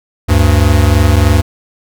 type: tone pair together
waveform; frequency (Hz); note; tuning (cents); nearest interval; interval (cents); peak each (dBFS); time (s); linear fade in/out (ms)
square; 74.26 / 97.5; D2 / G2; +20 / -9; perfect fourth; 471; -10; 0.28-1.42; 20
effects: none